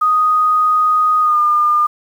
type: tone with pitch glide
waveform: sine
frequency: 1244.5 to 1207 Hz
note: D#6 to D6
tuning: 0 to +47 cents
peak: -10 dBFS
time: 0.01-1.87 s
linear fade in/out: 10 ms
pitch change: -53 cents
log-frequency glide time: 1.21-1.39 s
effects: 7-bit